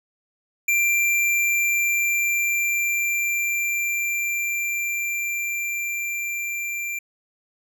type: tone with level ramp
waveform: square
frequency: 2366 Hz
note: D7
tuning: 12 cents sharp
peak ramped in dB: -18 to -27 dBFS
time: 0.68-6.99 s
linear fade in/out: 5 ms
effects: none

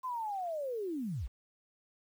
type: linear sweep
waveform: sine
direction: down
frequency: 1046.5 to 38.63 Hz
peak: -34 dBFS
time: 0.03-1.28 s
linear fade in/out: 20 ms
effects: 10-bit

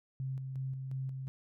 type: tone with tremolo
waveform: sine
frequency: 132.6 Hz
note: C3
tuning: 23 cents sharp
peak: -34 dBFS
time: 0.2-1.28 s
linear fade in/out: 0 ms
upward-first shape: square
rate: 2.8 Hz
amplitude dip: 35%
effects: none

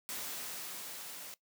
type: noise with level ramp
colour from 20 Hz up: white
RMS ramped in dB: -40 to -47 dBFS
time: 0.09-1.34 s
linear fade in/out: 0 ms
effects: noise-tail reverb RT60 0.1 s tail -18 dB re dry + high-pass 150 Hz 12 dB/octave

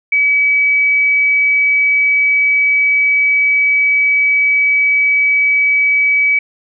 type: tone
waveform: sine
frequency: 2282 Hz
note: C#7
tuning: 50 cents sharp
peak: -9 dBFS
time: 0.12-6.39 s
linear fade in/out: 5 ms
effects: none

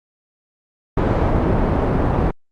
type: low-pass noise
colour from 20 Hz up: pink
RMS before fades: -17 dBFS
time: 0.97-2.31 s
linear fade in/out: 5 ms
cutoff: 880 Hz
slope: 12 dB/octave
effects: Opus 48 kbps

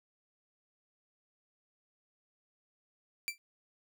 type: tone with exponential decay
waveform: sawtooth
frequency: 2342 Hz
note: D7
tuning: 5 cents flat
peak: -26 dBFS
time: 3.28-3.38 s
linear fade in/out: 0 ms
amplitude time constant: 20 ms
effects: none

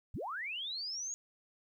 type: linear sweep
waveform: sine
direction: up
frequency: 38.89 to 6740 Hz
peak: -37 dBFS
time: 0.14-1.14 s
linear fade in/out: 0 ms
effects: 12-bit

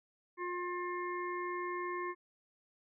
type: harmonic tone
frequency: 355.4 Hz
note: F4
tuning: 30 cents sharp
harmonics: 1 / 3 / 5 / 6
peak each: -39 / -39 / -46 / -47 dBFS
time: 0.37-2.15 s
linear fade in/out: 50 ms
effects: none

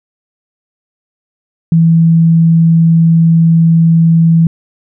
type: tone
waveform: sine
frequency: 164.81 Hz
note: E3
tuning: in tune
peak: -4 dBFS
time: 1.72-4.47 s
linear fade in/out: 2 ms
effects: none

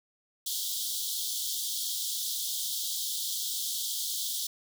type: high-pass noise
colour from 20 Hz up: pink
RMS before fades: -33 dBFS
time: 0.46-4.47 s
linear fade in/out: 5 ms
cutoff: 3200 Hz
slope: 96 dB/octave
effects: none

